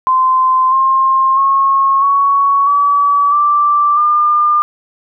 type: tone with pitch steps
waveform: sine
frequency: 1036 / 1062.1 / 1088.8 / 1116.1 / 1144.2 / 1173 / 1202.5 Hz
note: C6 / C6 / C#6 / C#6 / D6 / D6 / D6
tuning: -17 / +26 / -31 / +11 / -45 / -2 / +41 cents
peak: -8 dBFS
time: 0.07-4.62 s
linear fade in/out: 0 ms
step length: 650 ms
effects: none